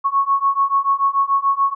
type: beating tone pair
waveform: sine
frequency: 1100 / 1106.9 Hz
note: C#6 / C#6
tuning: -14 / -3 cents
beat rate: 6.9 Hz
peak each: -18 / -17 dBFS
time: 0.04-1.75 s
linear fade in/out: 20 ms
effects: none